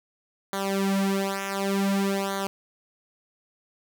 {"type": "tone with flanger", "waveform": "sawtooth", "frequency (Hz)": 196, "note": "G3", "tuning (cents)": 0, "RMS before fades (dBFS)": -26, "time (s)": [0.53, 2.47], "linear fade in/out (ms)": 0, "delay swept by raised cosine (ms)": [0.38, 4.88], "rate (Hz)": 0.55, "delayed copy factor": -1, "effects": []}